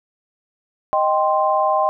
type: chord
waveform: sine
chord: C minor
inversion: first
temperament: equal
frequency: 622.3 / 784 / 1046.5 Hz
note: Eb5 / G5 / C6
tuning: 0 / 0 / 0 cents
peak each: -19 dBFS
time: 0.93-1.89 s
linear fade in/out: 0 ms
effects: none